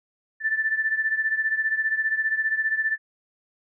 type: beating tone pair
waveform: sine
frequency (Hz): 1760 / 1775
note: A6 / A6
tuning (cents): 0 / +15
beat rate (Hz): 15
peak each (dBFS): -23 / -27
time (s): 0.4-2.98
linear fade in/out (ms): 50
effects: none